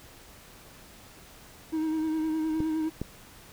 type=tone with vibrato; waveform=triangle; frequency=315.4 Hz; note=D#4; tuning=24 cents sharp; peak=-24 dBFS; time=1.72-2.9 s; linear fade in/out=20 ms; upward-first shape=sine; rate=9.7 Hz; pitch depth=29 cents each way
type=clicks; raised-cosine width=3 ms; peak=-18 dBFS; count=2; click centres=2.604 / 3.016 s
effects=pink hiss -51 dBFS RMS until 3.52 s